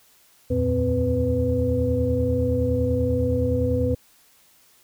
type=tone cluster; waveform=sine; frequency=75.2 / 85.1 / 116.2 / 255.4 / 496.4 Hz; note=D2 / F2 / A#2 / C4 / B4; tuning=+42 / -44 / -5 / -42 / +9 cents; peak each=-31 / -25 / -26 / -25 / -23 dBFS; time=0.5-3.95 s; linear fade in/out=10 ms; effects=tanh soft clip ceiling -8 dBFS + white hiss -57 dBFS RMS until 4.83 s